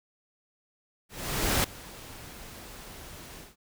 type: noise with ADSR envelope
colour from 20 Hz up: pink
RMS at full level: -24 dBFS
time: 1.09-3.56 s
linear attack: 550 ms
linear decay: 4 ms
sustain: -21 dB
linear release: 170 ms
effects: none